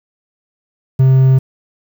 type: tone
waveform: triangle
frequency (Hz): 131.9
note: C3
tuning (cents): +14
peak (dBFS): -4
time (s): 0.99-1.39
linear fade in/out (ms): 10
effects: 7-bit